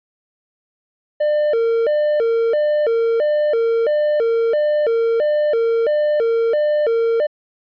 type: tone with vibrato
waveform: triangle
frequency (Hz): 524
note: C5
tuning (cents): +2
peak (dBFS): -12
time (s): 1.2-7.27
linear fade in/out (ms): 10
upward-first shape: square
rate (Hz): 1.5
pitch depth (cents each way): 230
effects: resampled to 11025 Hz